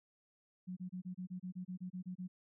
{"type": "tone bursts", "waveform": "sine", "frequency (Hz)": 182.5, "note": "F#3", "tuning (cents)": -24, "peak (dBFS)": -40, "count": 13, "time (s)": [0.67, 2.28], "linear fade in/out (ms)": 20, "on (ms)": 98, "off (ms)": 28, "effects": []}